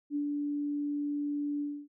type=tone with ADSR envelope; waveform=sine; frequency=290.6 Hz; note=D4; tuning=18 cents flat; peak=-28 dBFS; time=0.1-1.88 s; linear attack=56 ms; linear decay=93 ms; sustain=-2 dB; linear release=270 ms; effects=none